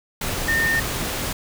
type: tone in noise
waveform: sine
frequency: 1820 Hz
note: A#6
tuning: 42 cents flat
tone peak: -18 dBFS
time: 0.48-0.8 s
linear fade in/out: 5 ms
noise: pink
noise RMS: -26 dBFS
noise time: 0.21-1.33 s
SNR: +5 dB
effects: none